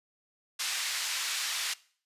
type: band-pass noise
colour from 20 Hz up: white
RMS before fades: -33 dBFS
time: 0.59-1.74 s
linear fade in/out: 10 ms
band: 1500 to 6000 Hz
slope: 12 dB/octave
effects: noise-tail reverb RT60 0.5 s tail -21 dB re dry + resampled to 32000 Hz